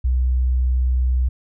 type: tone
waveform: sine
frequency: 63 Hz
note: B1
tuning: 35 cents sharp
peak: -15 dBFS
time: 0.04-1.29 s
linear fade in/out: 10 ms
effects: none